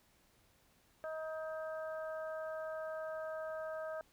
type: harmonic tone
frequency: 316 Hz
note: D#4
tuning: 27 cents sharp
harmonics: 2 / 3 / 4 / 5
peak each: -40 / -55 / -49 / -50 dBFS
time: 1.04-4.01 s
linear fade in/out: 0 ms
effects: pink hiss -70 dBFS RMS until 4.12 s